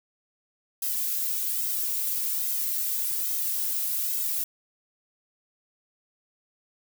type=noise with flanger; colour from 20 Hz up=violet; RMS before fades=-28 dBFS; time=0.82-4.44 s; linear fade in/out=5 ms; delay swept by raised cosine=1.7 to 2.7 ms; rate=1.2 Hz; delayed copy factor=-0.95; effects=none